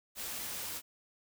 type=noise; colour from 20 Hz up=white; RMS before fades=-40 dBFS; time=0.15-0.82 s; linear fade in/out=50 ms; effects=none